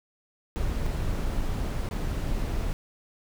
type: noise with dropouts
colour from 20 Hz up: brown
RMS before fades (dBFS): -28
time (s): 0.56-2.73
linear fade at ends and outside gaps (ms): 0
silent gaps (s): 0.86-0.864 / 1.889-1.911
effects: none